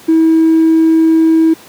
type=tone with hard clipping; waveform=sine; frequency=323 Hz; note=E4; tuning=35 cents flat; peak=-6 dBFS; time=0.08-1.54 s; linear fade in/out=10 ms; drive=1 dB; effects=pink hiss -38 dBFS RMS until 1.68 s + high-pass 150 Hz 12 dB/octave